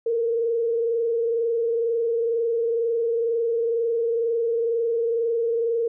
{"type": "tone with frequency modulation", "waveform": "sine", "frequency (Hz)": 462.6, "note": "A#4", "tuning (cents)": -13, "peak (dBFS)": -20, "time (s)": [0.06, 5.88], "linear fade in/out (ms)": 5, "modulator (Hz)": 22.1, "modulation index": 0.54, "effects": []}